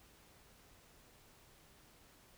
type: silence
effects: pink hiss -64 dBFS RMS until 2.37 s